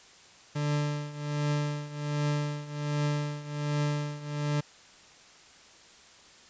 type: tone with tremolo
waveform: 40% pulse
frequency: 147.3 Hz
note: D3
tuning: 6 cents sharp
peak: -24 dBFS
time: 0.55-4.61 s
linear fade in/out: 10 ms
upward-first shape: triangle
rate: 1.3 Hz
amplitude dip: 85%
effects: white hiss -54 dBFS RMS until 6.49 s + resampled to 16000 Hz